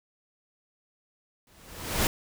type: noise with exponential growth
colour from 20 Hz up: pink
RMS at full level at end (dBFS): -22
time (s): 1.47-2.07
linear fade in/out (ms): 1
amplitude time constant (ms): 130
effects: none